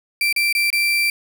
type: tone with dropouts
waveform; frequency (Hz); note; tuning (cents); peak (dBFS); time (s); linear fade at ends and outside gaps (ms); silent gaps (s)
35% pulse; 2349; D7; 0; -14; 0.21-1.1; 2; 0.327-0.362 / 0.527-0.55 / 0.703-0.728
effects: 7-bit